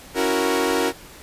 sawtooth chord, F# dominant seventh, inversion second, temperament equal, 277.2 / 329.6 / 370 / 466.2 Hz, C#4 / E4 / F#4 / A#4, 0 / 0 / 0 / 0 cents, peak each -22 / -22 / -20 / -19 dBFS, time 0.14-0.93 s, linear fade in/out 50 ms, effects pink hiss -43 dBFS RMS until 1.22 s + resampled to 32000 Hz

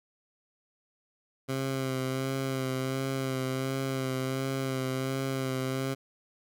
15% pulse tone with vibrato, 132.5 Hz, C3, 22 cents sharp, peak -23 dBFS, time 1.48-5.95 s, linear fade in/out 20 ms, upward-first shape sine, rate 1.4 Hz, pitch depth 26 cents each way, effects none

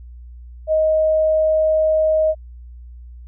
sine tone, 627 Hz, D#5, 13 cents sharp, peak -13 dBFS, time 0.67-2.35 s, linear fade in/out 50 ms, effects added 60 Hz sine -35 dBFS peak until 3.27 s

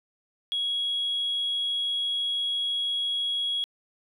sine tone, 3322 Hz, G#7, in tune, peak -24 dBFS, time 0.52-3.64 s, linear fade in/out 0 ms, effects tanh soft clip ceiling -21 dBFS + 11-bit

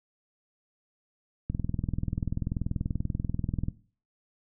click train, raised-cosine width 5 ms, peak -17 dBFS, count 46, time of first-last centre 1.5-3.684 s, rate 20.6 Hz, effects noise-tail reverb RT60 0.4 s tail -17 dB re dry

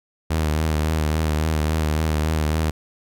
sawtooth tone with vibrato, 77.78 Hz, D#2, in tune, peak -15 dBFS, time 0.3-2.71 s, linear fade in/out 10 ms, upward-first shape triangle, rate 3.6 Hz, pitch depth 51 cents each way, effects none

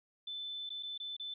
sine tone with dropouts, 3520 Hz, A7, in tune, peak -39 dBFS, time 0.27-1.34 s, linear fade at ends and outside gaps 5 ms, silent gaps 0.693-0.702 / 0.827-0.831 / 0.978-1 / 1.167-1.197 s, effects none

